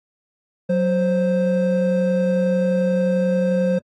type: tone pair together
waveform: triangle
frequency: 184.86 / 523.3 Hz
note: F#3 / C5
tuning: -1 / 0 cents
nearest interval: octave + tritone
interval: 1801 cents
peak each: -17 dBFS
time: 0.69-3.79 s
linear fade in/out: 10 ms
effects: AAC 32 kbps